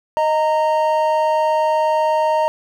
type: tone pair together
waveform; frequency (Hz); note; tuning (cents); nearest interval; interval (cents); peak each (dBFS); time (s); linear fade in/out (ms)
triangle; 622.3 / 924.1; D#5 / A#5; 0 / -15; perfect fifth; 685; -15; 0.17-2.48; 0
effects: none